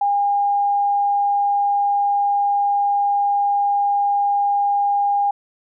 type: tone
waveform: sine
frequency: 810 Hz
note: G#5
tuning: 43 cents flat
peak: -15 dBFS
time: 0.01-5.31 s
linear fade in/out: 5 ms
effects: none